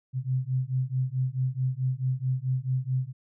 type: beating tone pair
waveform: sine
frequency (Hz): 127.2 / 131.8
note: C3 / C3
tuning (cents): -48 / +13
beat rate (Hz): 4.6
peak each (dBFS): -28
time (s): 0.13-3.13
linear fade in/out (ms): 50
effects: none